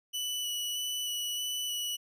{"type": "tone with vibrato", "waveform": "sawtooth", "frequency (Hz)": 2960, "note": "F#7", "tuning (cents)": 0, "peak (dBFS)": -29, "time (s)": [0.13, 1.97], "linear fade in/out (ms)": 20, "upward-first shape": "square", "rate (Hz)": 1.6, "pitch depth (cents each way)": 10, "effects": []}